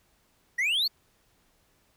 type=exponential sweep; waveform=triangle; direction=up; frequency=1865 to 4568 Hz; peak=-22 dBFS; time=0.58-0.88 s; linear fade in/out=10 ms; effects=pink hiss -67 dBFS RMS until 1.96 s